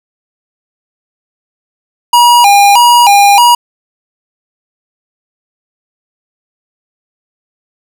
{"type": "tone with vibrato", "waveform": "square", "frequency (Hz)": 880, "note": "A5", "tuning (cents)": 0, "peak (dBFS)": -3, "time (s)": [2.13, 3.55], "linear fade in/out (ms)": 5, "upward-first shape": "square", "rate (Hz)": 1.6, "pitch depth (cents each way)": 150, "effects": []}